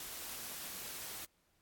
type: noise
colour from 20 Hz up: white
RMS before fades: -45 dBFS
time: 0-1.25 s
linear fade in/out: 2 ms
effects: pink hiss -75 dBFS RMS until 1.61 s + AAC 64 kbps